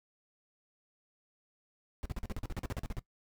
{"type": "noise bursts", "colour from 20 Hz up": "brown", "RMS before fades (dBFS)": -36, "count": 15, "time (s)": [2.03, 2.993], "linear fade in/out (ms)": 0, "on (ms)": 25, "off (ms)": 42, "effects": ["noise-tail reverb RT60 0.1 s tail -18 dB re dry"]}